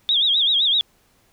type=tone with vibrato; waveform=sine; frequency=3519 Hz; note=A7; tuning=in tune; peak=-15 dBFS; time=0.09-0.81 s; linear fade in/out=0 ms; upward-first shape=sine; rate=7.8 Hz; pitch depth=160 cents each way; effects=pink hiss -60 dBFS RMS until 1.32 s